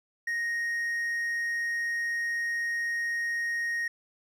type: tone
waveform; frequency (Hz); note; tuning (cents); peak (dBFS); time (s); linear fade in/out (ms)
triangle; 1868; A#6; +3; -26; 0.27-3.88; 5
effects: none